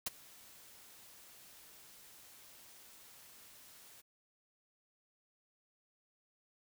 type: noise with ADSR envelope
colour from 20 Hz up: white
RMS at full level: -34 dBFS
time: 0.06-4.02 s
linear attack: 7 ms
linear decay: 21 ms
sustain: -24 dB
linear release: 21 ms
effects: none